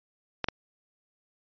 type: clicks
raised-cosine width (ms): 0.3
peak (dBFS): -11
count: 2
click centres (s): 0.443 / 0.486
effects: resampled to 11025 Hz